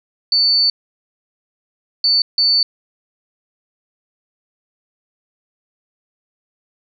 sine tone bursts at uneven times, 4500 Hz, C#8, 25 cents sharp, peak -11 dBFS, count 3, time 0.32-0.7 / 2.04-2.22 / 2.38-2.63 s, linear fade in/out 2 ms, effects none

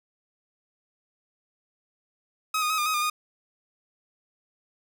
sawtooth tone with pitch steps, 1270 / 1231 / 1273 / 1209 / 1264 / 1210 / 1231 Hz, D#6 / D#6 / D#6 / D6 / D#6 / D#6 / D#6, +35 / -19 / +39 / +50 / +27 / -49 / -19 cents, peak -20 dBFS, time 2.54-3.1 s, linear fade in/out 5 ms, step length 80 ms, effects none

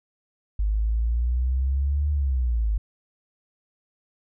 sine exponential two-way sweep, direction up then down, 50.7 to 74.3 to 50.7 Hz, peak -20 dBFS, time 0.59-2.78 s, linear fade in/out 5 ms, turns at 2.11 s, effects none

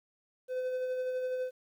triangle tone with tremolo, 509 Hz, C5, 48 cents flat, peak -28 dBFS, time 0.48-1.51 s, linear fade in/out 50 ms, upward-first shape sine, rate 12 Hz, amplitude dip 30%, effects 11-bit

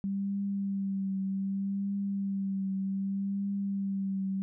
sine tone with vibrato, 196 Hz, G3, in tune, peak -29 dBFS, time 0.04-4.42 s, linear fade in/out 0 ms, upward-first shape triangle, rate 0.65 Hz, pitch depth 32 cents each way, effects none

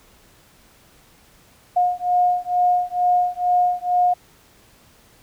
sine beating tone pair, 716 / 718.2 Hz, F5 / F5, +43 / +48 cents, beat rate 2.2 Hz, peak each -19 dBFS, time 1.76-4.14 s, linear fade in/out 10 ms, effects pink hiss -53 dBFS RMS until 5.22 s

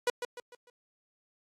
sawtooth tone with echo, 487.3 Hz, B4, 23 cents flat, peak -21 dBFS, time 0.07-0.1 s, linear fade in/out 2 ms, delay 150 ms, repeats 4, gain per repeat -8 dB, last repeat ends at 0.7 s, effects low-pass 11000 Hz 12 dB/octave + AAC 64 kbps

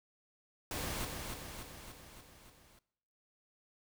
pink noise with echo, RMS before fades -39 dBFS, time 0.71-1.05 s, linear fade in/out 2 ms, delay 290 ms, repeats 6, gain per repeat -4 dB, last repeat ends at 2.79 s, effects noise-tail reverb RT60 0.8 s tail -21 dB re dry

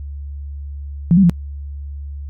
sine tone with pitch steps, 171 / 195.2 / 172.7 Hz, F3 / G3 / F3, -36 / -7 / -19 cents, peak -7 dBFS, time 1.11-1.296 s, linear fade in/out 0 ms, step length 62 ms, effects noise-tail reverb RT60 0.1 s tail -25 dB re dry + added 71 Hz sine -26 dBFS peak until 2.29 s

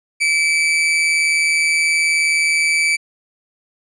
40% pulse tone with amplitude modulation, 2308 Hz, D7, 31 cents flat, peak -11 dBFS, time 0.2-2.97 s, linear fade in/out 20 ms, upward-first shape sine, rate 159 Hz, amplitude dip 45%, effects resampled to 22050 Hz

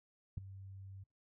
sine tone with ADSR envelope, 96.7 Hz, G2, 23 cents flat, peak -31 dBFS, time 0.37-1.04 s, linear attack 8 ms, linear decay 6 ms, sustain -17 dB, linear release 11 ms, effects noise-tail reverb RT60 0.2 s tail -26 dB re dry

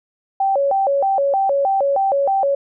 sine tone with vibrato, 659.3 Hz, E5, in tune, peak -14 dBFS, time 0.4-2.55 s, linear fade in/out 5 ms, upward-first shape square, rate 3.2 Hz, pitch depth 290 cents each way, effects none

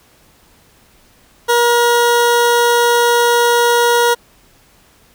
20% pulse tone, 476 Hz, A#4, 36 cents sharp, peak -5 dBFS, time 1.48-4.15 s, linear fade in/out 20 ms, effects pink hiss -50 dBFS RMS until 5.14 s

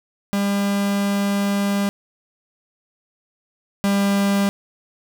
45% pulse tone pair in turn, 200.4 / 199.37 Hz, G3 / G3, +38 / +30 cents, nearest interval unison, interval 8 cents, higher first, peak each -18 / -16 dBFS, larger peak second, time 0.33-1.89 / 3.84-4.49 s, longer first, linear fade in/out 0 ms, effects none

